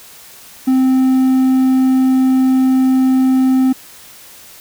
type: tone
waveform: triangle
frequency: 260.6 Hz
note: C4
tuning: 7 cents flat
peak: -7 dBFS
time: 0.67-3.73 s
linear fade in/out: 10 ms
effects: white hiss -39 dBFS RMS until 4.6 s